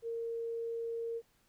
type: tone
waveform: sine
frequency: 461.2 Hz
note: A#4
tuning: 19 cents flat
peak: -35 dBFS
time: 0.02-1.22 s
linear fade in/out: 50 ms
effects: pink hiss -71 dBFS RMS until 1.48 s